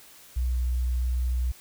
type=tone; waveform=sine; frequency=61.9 Hz; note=B1; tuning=5 cents sharp; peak=-23 dBFS; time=0.36-1.52 s; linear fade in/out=10 ms; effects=white hiss -51 dBFS RMS until 1.6 s